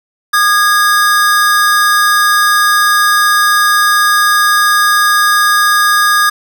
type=tone pair together; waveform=square; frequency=1218 / 1653.8 Hz; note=D#6 / G#6; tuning=-37 / -8 cents; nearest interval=perfect fourth; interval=529 cents; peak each=-11 dBFS; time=0.33-6.3 s; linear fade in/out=10 ms; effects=none